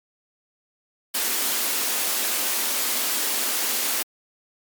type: high-pass noise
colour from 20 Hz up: white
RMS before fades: -24 dBFS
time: 1.14-4.03 s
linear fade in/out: 10 ms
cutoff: 210 Hz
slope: 96 dB/octave
effects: MP3 96 kbps